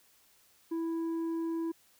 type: tone with tanh clipping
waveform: sine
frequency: 329.6 Hz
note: E4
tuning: in tune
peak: -32 dBFS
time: 0.71-1.72 s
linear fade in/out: 10 ms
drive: 5 dB
effects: white hiss -65 dBFS RMS until 1.99 s